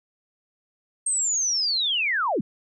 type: linear sweep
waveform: sine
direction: down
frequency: 8520 to 149.4 Hz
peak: -21 dBFS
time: 1.06-2.41 s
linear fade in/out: 5 ms
effects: none